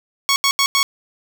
10% pulse tone bursts at uneven times, 1108.7 Hz, C#6, in tune, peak -5 dBFS, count 4, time 0.29-0.36 / 0.44-0.51 / 0.59-0.66 / 0.75-0.83 s, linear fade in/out 0 ms, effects none

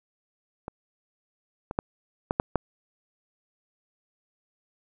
clicks, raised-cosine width 1 ms, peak -20 / -19 / -10 / -10 / -7 / -8 dBFS, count 6, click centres 0.681 / 1.711 / 1.789 / 2.309 / 2.399 / 2.557 s, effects none

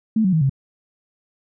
sine tone with pitch steps, 220 / 187.15 / 159.2 / 135.43 Hz, A3 / F#3 / D#3 / C#3, 0 / +20 / +40 / -40 cents, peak -14 dBFS, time 0.16-0.496 s, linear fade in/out 5 ms, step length 84 ms, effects none

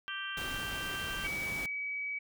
harmonic tone, 392 Hz, G4, in tune, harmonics 3 / 4 / 5 / 6 / 7 / 8, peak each -45 / -39 / -51 / -51 / -44 / -42 dBFS, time 0.08-1.27 s, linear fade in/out 0 ms
pink noise, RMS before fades -42 dBFS, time 0.37-1.66 s, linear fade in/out 2 ms
sine tone, 2277 Hz, C#7, 46 cents sharp, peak -34 dBFS, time 1.24-2.19 s, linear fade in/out 10 ms
effects none

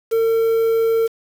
triangle tone with quantisation, 453.3 Hz, A#4, 48 cents flat, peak -12 dBFS, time 0.11-1.08 s, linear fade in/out 20 ms, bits 6, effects none

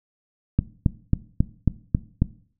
click train, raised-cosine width 5 ms, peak -5 dBFS, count 7, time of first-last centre 0.59-2.22 s, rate 3.68 Hz, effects noise-tail reverb RT60 0.5 s tail -18 dB re dry

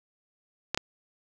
clicks, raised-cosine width 0.2 ms, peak -9 dBFS, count 2, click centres 0.746 / 0.775 s, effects none

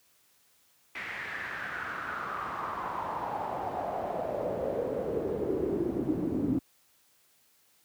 brown noise with band-pass filter sweep, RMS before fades -33 dBFS, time 0.95-6.59 s, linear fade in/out 5 ms, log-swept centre 2100 to 270 Hz, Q 4.8, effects white hiss -66 dBFS RMS until 7.84 s + high-pass 60 Hz 12 dB/octave

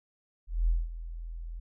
sine tone with ADSR envelope, 41.58 Hz, E1, 16 cents sharp, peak -21 dBFS, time 0.47-1.6 s, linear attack 210 ms, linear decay 200 ms, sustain -15 dB, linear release 11 ms, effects none

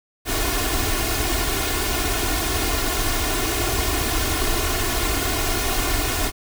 pink noise with comb filter, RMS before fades -22 dBFS, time 0.25-6.32 s, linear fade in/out 50 ms, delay 2.8 ms, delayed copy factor +0.95, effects none

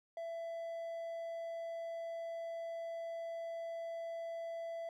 triangle tone, 667 Hz, E5, 20 cents sharp, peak -38 dBFS, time 0.17-4.89 s, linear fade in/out 2 ms, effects none

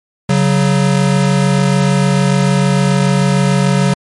square tone pair together, 139.54 / 186.3 Hz, C#3 / F#3, +12 / +12 cents, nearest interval perfect fourth, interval 500 cents, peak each -13 dBFS, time 0.29-3.94 s, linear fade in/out 5 ms, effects MP3 48 kbps

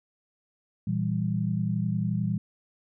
sine chord, E diminished, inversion second, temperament equal, 116.54 / 164.81 / 196 Hz, Bb2 / E3 / G3, 0 / 0 / 0 cents, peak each -29 dBFS, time 0.87-2.38 s, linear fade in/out 5 ms, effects none

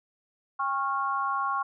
sine tone with amplitude modulation, 1097 Hz, C#6, 18 cents flat, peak -21 dBFS, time 0.59-1.63 s, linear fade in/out 10 ms, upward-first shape sine, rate 294 Hz, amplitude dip 100%, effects none

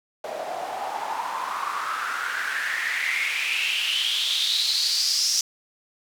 white noise with band-pass filter sweep, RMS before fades -26 dBFS, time 0.24-5.41 s, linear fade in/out 2 ms, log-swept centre 610 to 5600 Hz, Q 6.3, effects none

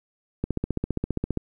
click train, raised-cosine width 3 ms, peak -12 dBFS, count 15, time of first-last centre 0.44-1.373 s, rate 15 Hz, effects 9-bit

